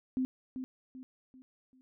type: tone with echo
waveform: sine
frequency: 258.2 Hz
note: C4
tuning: 23 cents flat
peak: -28 dBFS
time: 0.17-0.25 s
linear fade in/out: 0 ms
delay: 390 ms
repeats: 4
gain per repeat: -8 dB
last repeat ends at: 1.81 s
effects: none